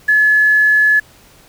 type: tone with quantisation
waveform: sine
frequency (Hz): 1711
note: A6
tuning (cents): -49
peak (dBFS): -8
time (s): 0.08-1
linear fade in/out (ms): 10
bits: 6
effects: pink hiss -46 dBFS RMS until 1.48 s